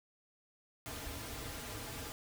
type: noise with comb filter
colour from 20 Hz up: pink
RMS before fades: -44 dBFS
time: 0.86-2.12 s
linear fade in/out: 0 ms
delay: 5.4 ms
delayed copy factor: -0.65
effects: none